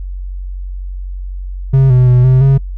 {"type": "tone with pitch steps", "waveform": "triangle", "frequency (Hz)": [133.9, 125.9, 124.2, 128.9, 135.9], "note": ["C3", "B2", "B2", "C3", "C#3"], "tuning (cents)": [40, 34, 10, -26, -34], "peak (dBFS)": -3, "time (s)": [1.73, 2.58], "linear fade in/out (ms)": 10, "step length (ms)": 170, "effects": ["noise-tail reverb RT60 0.1 s tail -26 dB re dry", "added 46 Hz sine -20 dBFS peak until 2.77 s"]}